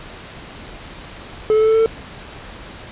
triangle tone with pitch steps, 431.6 / 435.1 / 438.6 / 442.2 / 445.8 / 449.4 Hz, A4 / A4 / A4 / A4 / A4 / A4, -33 / -19 / -6 / +9 / +23 / +37 cents, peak -9 dBFS, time 1.5-1.86 s, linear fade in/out 0 ms, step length 60 ms, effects pink hiss -36 dBFS RMS until 2.91 s + resampled to 8000 Hz

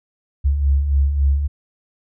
sine beating tone pair, 66.8 / 70.4 Hz, C2 / C#2, +36 / +27 cents, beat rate 3.6 Hz, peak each -23 / -14 dBFS, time 0.44-1.48 s, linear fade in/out 20 ms, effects none

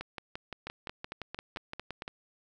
two click trains, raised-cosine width 0.3 ms, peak -22 / -22 dBFS, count 13 / 7, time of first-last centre 0.01-2.079 / 0.67-2.021 s, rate 5.8 / 4.44 Hz, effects none

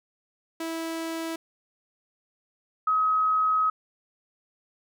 sawtooth / sine tone pair in turn, 327.3 / 1271.2 Hz, E4 / D#6, -12 / +37 cents, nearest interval octave + major seventh, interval 2349 cents, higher second, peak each -26 / -20 dBFS, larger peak second, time 0.6-1.36 / 2.87-3.7 s, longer second, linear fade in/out 5 ms, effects none

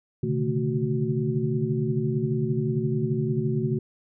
sine tone cluster, 124.2 / 139.1 / 150.5 / 222.2 / 369.8 Hz, B2 / C#3 / D3 / A3 / F#4, +10 / +6 / +43 / +17 / -1 cents, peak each -29 dBFS, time 0.23-3.79 s, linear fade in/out 5 ms, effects none

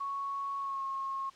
sine tone with pitch glide, 1108.7 to 1083.4 Hz, C#6 to C#6, 0 to -40 cents, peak -33 dBFS, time 0-1.3 s, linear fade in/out 10 ms, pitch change -40 cents, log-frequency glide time 0.58-0.83 s, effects white hiss -58 dBFS RMS until 1.35 s + low-pass 5000 Hz 12 dB/octave

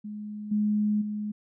sine tone with level steps, 210 Hz, G#3, 19 cents sharp, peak -34 / -22 / -29 dBFS, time 0.04-1.32 s, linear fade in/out 10 ms, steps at 0.51 / 1.01 s, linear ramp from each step 10 ms, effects none

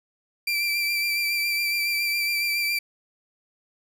30% pulse tone with vibrato, 2349 Hz, D7, in tune, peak -20 dBFS, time 0.47-2.79 s, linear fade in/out 5 ms, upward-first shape sine, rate 7.2 Hz, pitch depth 25 cents each way, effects none

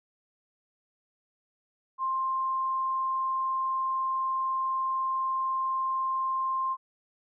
sine tone, 1054 Hz, C6, 12 cents sharp, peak -26 dBFS, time 1.98-6.77 s, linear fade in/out 50 ms, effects none

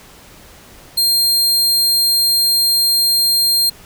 sawtooth tone, 4200 Hz, C8, 6 cents sharp, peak -9 dBFS, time 0.97-3.7 s, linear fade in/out 10 ms, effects pink hiss -42 dBFS RMS until 3.85 s

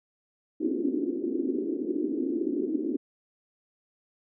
white band-pass noise, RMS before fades -29 dBFS, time 0.6-2.97 s, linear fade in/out 10 ms, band 260 to 360 Hz, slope 48 dB/octave, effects none

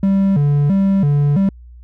triangle tone with vibrato, 168 Hz, E3, 33 cents sharp, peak -9 dBFS, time 0.03-1.49 s, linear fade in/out 2 ms, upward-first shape square, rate 1.5 Hz, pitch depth 260 cents each way, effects added 60 Hz sine -36 dBFS peak until 1.83 s

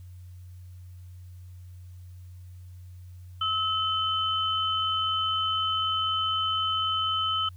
sine tone pair together, 1293 / 3052 Hz, E6 / G7, -34 / -47 cents, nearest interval octave + minor third, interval 1487 cents, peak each -27 dBFS, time 3.41-7.49 s, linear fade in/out 5 ms, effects added 90 Hz sine -42 dBFS peak until 7.56 s + white hiss -66 dBFS RMS until 7.56 s

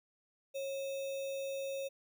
sine tone with sample-and-hold, 546 Hz, C#5, 26 cents flat, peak -36 dBFS, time 0.54-1.89 s, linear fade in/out 20 ms, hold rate 3150 Hz, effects none

